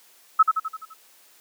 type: tone with echo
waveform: sine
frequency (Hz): 1294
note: E6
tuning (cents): -32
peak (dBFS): -10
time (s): 0.39-0.43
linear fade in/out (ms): 10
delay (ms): 85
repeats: 6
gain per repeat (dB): -5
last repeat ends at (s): 0.94
effects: white hiss -55 dBFS RMS until 1.4 s + high-pass 300 Hz 12 dB/octave